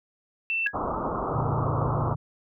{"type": "tone", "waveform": "sine", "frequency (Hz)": 2677, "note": "E7", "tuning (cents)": 26, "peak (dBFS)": -24, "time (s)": [0.5, 0.67], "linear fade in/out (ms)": 0}
{"type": "tone with exponential decay", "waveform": "sine", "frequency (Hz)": 1661.2, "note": "G#6", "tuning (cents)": 0, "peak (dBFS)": -20, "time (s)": [0.66, 0.76], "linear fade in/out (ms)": 5, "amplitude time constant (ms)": 21}
{"type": "low-pass noise", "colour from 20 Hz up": "white", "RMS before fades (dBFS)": -29, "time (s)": [0.73, 2.15], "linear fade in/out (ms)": 20, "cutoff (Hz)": 1300, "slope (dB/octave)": 96}
{"type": "chord", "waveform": "sine", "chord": "Gb augmented", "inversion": "none", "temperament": "equal", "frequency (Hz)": [92.5, 116.54, 146.83], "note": ["Gb2", "Bb2", "D3"], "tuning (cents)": [0, 0, 0], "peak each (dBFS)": [-34, -28, -29], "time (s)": [1.33, 2.16], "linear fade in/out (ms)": 10}
{"effects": []}